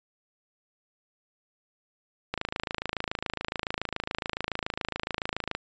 click train, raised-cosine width 0.3 ms, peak -13 dBFS, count 88, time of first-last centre 2.34-5.55 s, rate 27.1 Hz, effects resampled to 16000 Hz

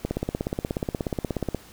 click train, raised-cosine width 2 ms, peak -12 dBFS, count 26, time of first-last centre 0.05-1.547 s, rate 16.7 Hz, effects pink hiss -49 dBFS RMS until 1.72 s

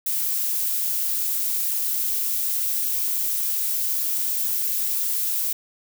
violet noise, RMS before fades -24 dBFS, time 0.06-5.53 s, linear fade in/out 5 ms, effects none

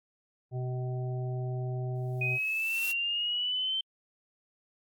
harmonic tone, 126.6 Hz, B2, 43 cents sharp, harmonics 1 / 3 / 5 / 6, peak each -31 / -41 / -45 / -47 dBFS, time 0.51-2.39 s, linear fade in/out 50 ms
blue noise with exponential growth, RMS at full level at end -35 dBFS, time 1.95-2.92 s, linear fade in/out 5 ms, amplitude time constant 210 ms
sine exponential sweep, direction up, 2489 to 3116 Hz, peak -28 dBFS, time 2.21-3.81 s, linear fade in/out 5 ms
effects AAC 64 kbps

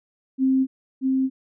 sine tone with echo, 263.8 Hz, C4, 14 cents sharp, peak -16 dBFS, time 0.38-0.67 s, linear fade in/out 50 ms, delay 630 ms, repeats 1, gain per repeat -2 dB, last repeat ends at 1.3 s, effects none

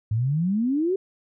sine exponential sweep, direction up, 103.83 to 395.7 Hz, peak -20 dBFS, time 0.11-0.96 s, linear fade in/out 5 ms, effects none

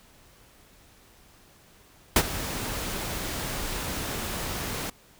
pink noise with ADSR envelope, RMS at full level -17 dBFS, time 2.16-4.9 s, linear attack 3 ms, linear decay 60 ms, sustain -15 dB, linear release 5 ms, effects pink hiss -56 dBFS RMS until 5.19 s

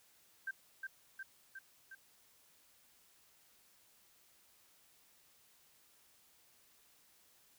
sine tone with echo, 1568 Hz, G6, in tune, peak -37 dBFS, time 0.47-0.51 s, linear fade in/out 5 ms, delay 360 ms, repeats 4, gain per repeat -3 dB, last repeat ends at 1.95 s, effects white hiss -68 dBFS RMS until 7.58 s

